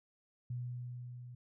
sine tone with level ramp, 122.9 Hz, B2, 8 cents flat, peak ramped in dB -36 to -47 dBFS, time 0.5-1.35 s, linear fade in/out 5 ms, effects none

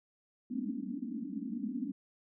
white band-pass noise, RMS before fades -38 dBFS, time 0.5-1.92 s, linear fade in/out 5 ms, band 200 to 290 Hz, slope 96 dB/octave, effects none

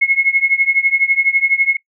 sine tone with tremolo, 2174 Hz, C#7, 34 cents flat, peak -7 dBFS, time 0.01-1.77 s, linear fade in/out 10 ms, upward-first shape triangle, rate 12 Hz, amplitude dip 95%, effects noise-tail reverb RT60 0.1 s tail -21 dB re dry

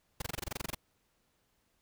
pink noise bursts, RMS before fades -36 dBFS, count 13, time 0.2-0.748 s, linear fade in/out 5 ms, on 20 ms, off 24 ms, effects pink hiss -75 dBFS RMS until 1.81 s

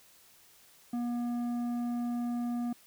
sine tone with tanh clipping, 240 Hz, B3, 49 cents flat, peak -32 dBFS, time 0.93-2.73 s, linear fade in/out 5 ms, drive 9 dB, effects white hiss -60 dBFS RMS until 2.86 s

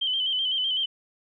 sine tone with vibrato, 3087 Hz, G7, 27 cents flat, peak -23 dBFS, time 0.01-0.86 s, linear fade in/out 10 ms, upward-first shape square, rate 7.9 Hz, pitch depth 44 cents each way, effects none

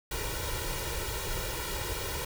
pink noise with comb filter, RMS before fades -34 dBFS, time 0.11-2.25 s, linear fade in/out 5 ms, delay 2.1 ms, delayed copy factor +0.85, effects none

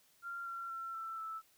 sine tone with pitch steps, 1385 / 1367.5 / 1350.2 / 1333.2 / 1316.4 Hz, F6 / F6 / E6 / E6 / E6, -15 / -37 / +41 / +19 / -3 cents, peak -40 dBFS, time 0.22-1.42 s, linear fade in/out 50 ms, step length 240 ms, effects white hiss -69 dBFS RMS until 1.57 s

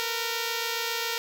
5% pulse tone pair together, 459.7 / 487 Hz, A#4 / B4, -24 / -24 cents, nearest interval minor second, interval 100 cents, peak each -17 / -23 dBFS, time 0-1.18 s, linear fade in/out 0 ms, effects none

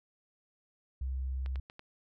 sine tone, 65.41 Hz, C2, in tune, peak -32 dBFS, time 1.01-1.6 s, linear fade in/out 5 ms
clicks, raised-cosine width 0.3 ms, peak -31 dBFS, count 4, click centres 1.461 / 1.558 / 1.699 / 1.794 s
effects none

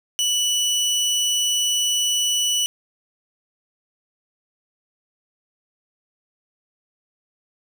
25% pulse tone, 2960 Hz, F#7, in tune, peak -15 dBFS, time 0.19-2.66 s, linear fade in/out 0 ms, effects none

